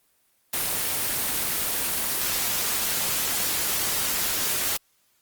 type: noise with amplitude modulation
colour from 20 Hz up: white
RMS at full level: -24 dBFS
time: 0.53-4.77 s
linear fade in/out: 5 ms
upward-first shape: sine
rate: 224 Hz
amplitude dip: 35%
effects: white hiss -66 dBFS RMS until 5.21 s + Opus 24 kbps